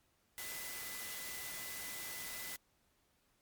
sine tone in noise, 2005 Hz, B6, 26 cents sharp, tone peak -50 dBFS, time 0.38-2.56 s, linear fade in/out 0 ms, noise white, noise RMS -45 dBFS, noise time 0.38-2.56 s, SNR -8 dB, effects pink hiss -75 dBFS RMS until 3.41 s + MP3 96 kbps

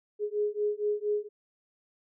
sine beating tone pair, 415.3 / 419.6 Hz, G#4 / G#4, 0 / +18 cents, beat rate 4.3 Hz, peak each -30 dBFS, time 0.19-1.29 s, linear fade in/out 50 ms, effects none

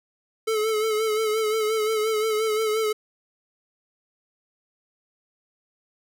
square tone with vibrato, 434.9 Hz, A4, 20 cents flat, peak -22 dBFS, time 0.47-2.93 s, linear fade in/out 10 ms, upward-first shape sine, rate 5.7 Hz, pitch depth 44 cents each way, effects none

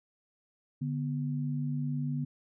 sine tone pair together, 145.9 / 245.4 Hz, D3 / B3, -11 / -11 cents, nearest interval major sixth, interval 900 cents, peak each -31 / -35 dBFS, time 0.81-2.25 s, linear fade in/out 10 ms, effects none

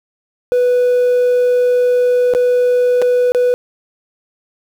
triangle tone with dropouts, 493.9 Hz, B4, in tune, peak -7 dBFS, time 0.52-3.54 s, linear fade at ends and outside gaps 0 ms, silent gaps 2.337-2.349 / 3.017-3.022 / 3.32-3.348 s, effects tanh soft clip ceiling -4 dBFS + 7-bit

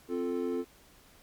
triangle chord, F major, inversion second, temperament equal, 261.6 / 349.2 / 440 Hz, C4 / F4 / A4, 0 / 0 / 0 cents, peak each -32 dBFS, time 0.08-0.65 s, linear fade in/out 50 ms, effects pink hiss -59 dBFS RMS until 1.22 s + MP3 96 kbps

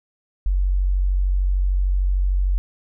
sine tone, 46.64 Hz, F#1, 15 cents sharp, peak -16 dBFS, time 0.46-2.58 s, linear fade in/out 0 ms, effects none

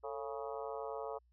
harmonic tone with a mistuned harmonic, 138.59 Hz, C#3, in tune, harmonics 3 / 4 / 5 / 6 / 7 / 8 / 9, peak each -43 / -45 / -47 / -49 / -50 / -51 / -52 dBFS, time 0.03-1.19 s, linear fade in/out 20 ms, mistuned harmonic 3, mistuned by +110 cents, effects added 60 Hz sine -67 dBFS peak until 1.32 s

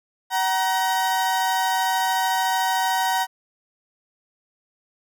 35% pulse tone pair together, 757 / 942.9 Hz, F#5 / A#5, +39 / +20 cents, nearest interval major third, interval 381 cents, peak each -21 dBFS, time 0.3-3.27 s, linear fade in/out 50 ms, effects none

